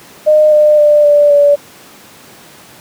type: tone with pitch steps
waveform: sine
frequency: 611 / 602.2 / 593.6 / 585.1 / 576.7 Hz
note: D#5 / D5 / D5 / D5 / D5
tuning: -32 / +43 / +18 / -7 / -32 cents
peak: -4 dBFS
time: 0.26-1.56 s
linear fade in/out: 20 ms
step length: 260 ms
effects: pink hiss -38 dBFS RMS until 2.8 s + high-pass 150 Hz 12 dB/octave